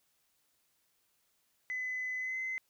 sine tone with pitch glide, 2015 to 2051 Hz, B6 to C7, +34 to -35 cents, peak -33 dBFS, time 1.7-2.58 s, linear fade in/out 0 ms, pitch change +31 cents, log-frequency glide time 2.18-2.38 s, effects tanh soft clip ceiling -30 dBFS + white hiss -75 dBFS RMS until 2.69 s

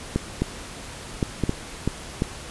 clicks, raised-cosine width 3 ms, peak -8 dBFS, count 7, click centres 0.16 / 0.42 / 1.228 / 1.437 / 1.494 / 1.876 / 2.221 s, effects pink hiss -38 dBFS RMS until 2.5 s + resampled to 24000 Hz

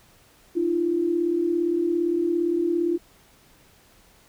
sine tone pair together, 306.2 / 343.7 Hz, D#4 / F4, -28 / -28 cents, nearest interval major second, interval 200 cents, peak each -27 / -21 dBFS, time 0.55-2.98 s, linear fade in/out 20 ms, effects pink hiss -56 dBFS RMS until 4.28 s

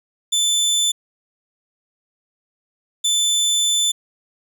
25% pulse tone pair in turn, 3520 / 3520 Hz, A7 / A7, 0 / 0 cents, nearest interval unison, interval 0 cents, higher neither, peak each -12 dBFS, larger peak neither, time 0.32-0.92 / 3.04-3.92 s, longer second, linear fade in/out 10 ms, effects none

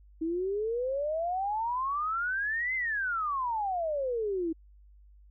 sine exponential two-way sweep, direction up then down, 316 to 2093 to 316 Hz, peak -28 dBFS, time 0.21-4.53 s, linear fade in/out 10 ms, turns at 2.75 s, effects added 50 Hz sine -53 dBFS peak until 5.3 s

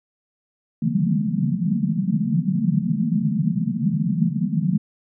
white band-pass noise, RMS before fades -21 dBFS, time 0.82-4.78 s, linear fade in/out 5 ms, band 140 to 230 Hz, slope 96 dB/octave, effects none

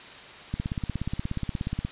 click train, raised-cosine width 5 ms, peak -16 dBFS, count 23, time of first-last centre 0.54-1.85 s, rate 16.8 Hz, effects white hiss -44 dBFS RMS until 1.91 s + resampled to 8000 Hz

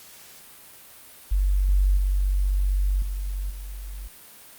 sine tone with level steps, 47.7 Hz, G1, 47 cents flat, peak -18 / -16 / -19 / -25 / -32 dBFS, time 1.31-4.08 s, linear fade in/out 10 ms, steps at 1.69 / 1.97 / 3.02 / 3.5 s, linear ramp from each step 2 ms, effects white hiss -47 dBFS RMS until 4.58 s + Opus 48 kbps

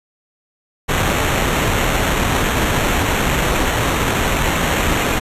pink noise with sample-and-hold, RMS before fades -17 dBFS, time 0.88-5.2 s, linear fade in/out 20 ms, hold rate 4900 Hz, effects resampled to 32000 Hz

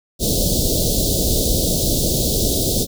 pink band-stop noise, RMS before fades -18 dBFS, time 0.19-2.87 s, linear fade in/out 50 ms, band 630 to 3600 Hz, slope 48 dB/octave, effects none

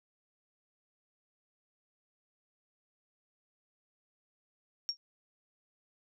sine tone with exponential decay, 5550 Hz, F8, 12 cents flat, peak -26 dBFS, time 4.89-4.97 s, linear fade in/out 0 ms, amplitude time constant 17 ms, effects none

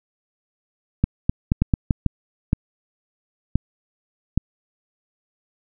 clicks, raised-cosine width 5 ms, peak -4 dBFS, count 10, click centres 1.04 / 1.295 / 1.519 / 1.62 / 1.738 / 1.908 / 2.063 / 2.531 / 3.556 / 4.376 s, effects none

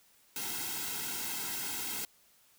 white noise with comb filter, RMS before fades -37 dBFS, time 0.36-2.05 s, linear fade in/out 2 ms, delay 1.7 ms, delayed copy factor -0.9, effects white hiss -65 dBFS RMS until 2.58 s

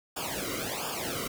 pink noise with flanger, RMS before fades -34 dBFS, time 0.16-1.28 s, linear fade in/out 10 ms, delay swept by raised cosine 0.49 to 1.18 ms, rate 1.4 Hz, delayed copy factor -1, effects none

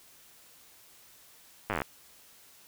slowing click train, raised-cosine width 0.5 ms, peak -15 dBFS, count 11, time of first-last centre 1.7-1.819 s, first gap 9 ms, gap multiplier 1.06, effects white hiss -57 dBFS RMS until 2.67 s

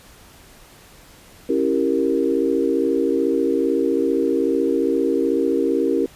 sine chord, C# diminished seventh, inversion none, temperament equal with one note detuned, 274 / 329.6 / 392 / 466.2 Hz, C#4 / E4 / G4 / Bb4, -20 / 0 / 0 / 0 cents, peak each -22 dBFS, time 1.49-6.06 s, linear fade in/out 5 ms, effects pink hiss -47 dBFS RMS until 6.15 s + resampled to 32000 Hz

